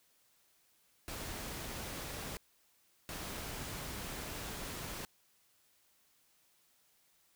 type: noise bursts at uneven times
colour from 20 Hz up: pink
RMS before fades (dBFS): -43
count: 2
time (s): 1.08-2.37 / 3.09-5.05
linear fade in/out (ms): 0
effects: white hiss -71 dBFS RMS until 7.35 s